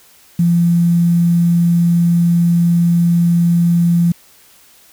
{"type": "tone with quantisation", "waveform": "sine", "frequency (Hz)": 171.4, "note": "F3", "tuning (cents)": -32, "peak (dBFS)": -9, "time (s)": [0.39, 4.12], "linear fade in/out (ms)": 5, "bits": 6, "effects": ["white hiss -47 dBFS RMS until 4.92 s"]}